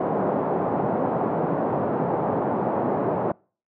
white band-pass noise, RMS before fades -24 dBFS, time 0-3.32 s, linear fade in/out 5 ms, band 130 to 840 Hz, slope 24 dB/octave, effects noise-tail reverb RT60 0.4 s tail -26 dB re dry

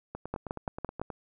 two click trains, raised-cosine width 1 ms, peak -18 / -23 dBFS, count 5 / 10, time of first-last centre 0.34-1.016 / 0.15-1.102 s, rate 5.92 / 9.45 Hz, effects none

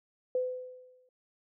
sine tone with exponential decay, 506 Hz, B4, 42 cents sharp, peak -25 dBFS, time 0.35-1.09 s, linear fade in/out 2 ms, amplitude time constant 160 ms, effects none

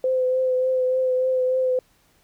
sine tone with vibrato, 513 Hz, C5, 34 cents flat, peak -18 dBFS, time 0.04-1.79 s, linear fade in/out 2 ms, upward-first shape triangle, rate 3.4 Hz, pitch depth 23 cents each way, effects pink hiss -61 dBFS RMS until 2.23 s

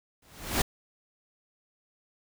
pink noise with exponential growth, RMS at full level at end -23 dBFS, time 0.22-0.62 s, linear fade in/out 5 ms, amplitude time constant 85 ms, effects none

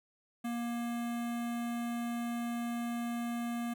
square tone with notch filter, 236.5 Hz, A#3, 25 cents sharp, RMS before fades -36 dBFS, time 0.44-3.74 s, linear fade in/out 10 ms, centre 4900 Hz, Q 1.4, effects none

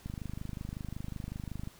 click train, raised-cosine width 5 ms, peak -26 dBFS, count 42, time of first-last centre 0.06-1.674 s, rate 25.4 Hz, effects pink hiss -57 dBFS RMS until 1.79 s

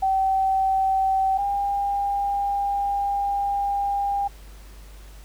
sine tone pair in turn, 769 / 802.2 Hz, G5 / G5, -33 / +40 cents, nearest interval minor second, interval 73 cents, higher second, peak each -18 / -21 dBFS, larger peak first, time 0.02-1.38 / 1.38-4.28 s, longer second, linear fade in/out 10 ms, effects added 50 Hz sine -41 dBFS peak until 5.24 s + pink hiss -51 dBFS RMS until 5.24 s

